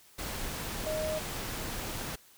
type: tone in noise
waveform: sine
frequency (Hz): 622.3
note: D#5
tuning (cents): 0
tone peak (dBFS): -31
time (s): 0.86-1.19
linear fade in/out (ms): 10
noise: pink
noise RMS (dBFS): -37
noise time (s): 0.18-2.16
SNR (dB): +3
effects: white hiss -59 dBFS RMS until 2.37 s